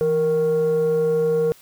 sine tone pair together, 164.83 / 466.2 Hz, E3 / A#4, 0 / 0 cents, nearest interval octave + tritone, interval 1800 cents, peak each -24 / -15 dBFS, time 0.01-1.52 s, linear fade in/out 0 ms, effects tanh soft clip ceiling -14 dBFS + white hiss -50 dBFS RMS until 1.61 s

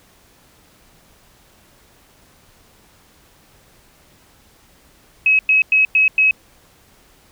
sine tone bursts, 2560 Hz, D#7, 49 cents sharp, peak -10 dBFS, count 5, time 5.26-6.31 s, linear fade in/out 2 ms, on 130 ms, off 100 ms, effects pink hiss -52 dBFS RMS until 7.31 s

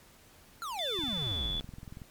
square exponential sweep, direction down, 1415 to 33 Hz, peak -36 dBFS, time 0.62-1.61 s, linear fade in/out 0 ms
sine tone with pitch glide, 3520 to 3448 Hz, A7 to A7, 0 to -36 cents, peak -32 dBFS, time 0.79-1.6 s, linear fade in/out 0 ms, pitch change -36 cents, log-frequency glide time 0.98-1.44 s
click train, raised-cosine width 5 ms, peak -32 dBFS, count 23, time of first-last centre 0.99-2.018 s, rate 21.4 Hz
effects pink hiss -58 dBFS RMS until 2.1 s + MP3 96 kbps

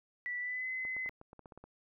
sine tone with pitch glide, 1963 to 2037 Hz, B6 to C7, -11 to -47 cents, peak -35 dBFS, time 0.26-1.09 s, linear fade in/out 0 ms, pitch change +64 cents, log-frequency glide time 0.39-0.69 s
clicks, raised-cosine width 1 ms, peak -37 dBFS, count 11, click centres 0.851 / 0.966 / 1.061 / 1.094 / 1.214 / 1.331 / 1.393 / 1.458 / 1.522 / 1.576 / 1.64 s
effects none

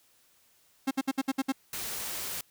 45% pulse tone bursts, 268.2 Hz, C4, 43 cents sharp, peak -25 dBFS, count 7, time 0.87-1.523 s, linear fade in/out 10 ms, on 41 ms, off 61 ms
white noise, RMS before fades -36 dBFS, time 1.73-2.41 s, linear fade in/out 2 ms
effects white hiss -65 dBFS RMS until 2.5 s

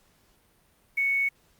sine tone with quantisation, 2217 Hz, C#7, in tune, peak -22 dBFS, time 0.97-1.29 s, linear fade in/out 10 ms, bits 8, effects pink hiss -64 dBFS RMS until 1.59 s + Opus 48 kbps

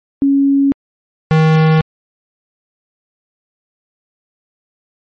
sine / square tone pair in turn, 277.2 / 157.95 Hz, C#4 / D#3, 0 / +26 cents, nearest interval minor seventh, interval 974 cents, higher first, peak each -8 dBFS, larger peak neither, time 0.22-0.72 / 1.31-1.81 s, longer neither, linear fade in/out 0 ms, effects low-pass 3000 Hz 12 dB/octave + MP3 32 kbps

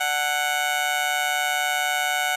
15% pulse tone with amplitude modulation, 740 Hz, F#5, in tune, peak -12 dBFS, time 0-2.36 s, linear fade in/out 10 ms, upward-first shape sine, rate 144 Hz, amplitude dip 65%, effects resampled to 32000 Hz + 9-bit

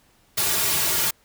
white noise with comb filter, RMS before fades -22 dBFS, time 0.37-1.11 s, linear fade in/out 10 ms, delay 3.9 ms, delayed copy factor -0.95, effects pink hiss -60 dBFS RMS until 1.24 s

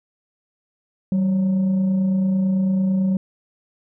sine tone with frequency modulation, 191 Hz, G3, 45 cents flat, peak -15 dBFS, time 1.12-3.17 s, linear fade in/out 2 ms, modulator 353 Hz, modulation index 0.21, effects tanh soft clip ceiling -13 dBFS

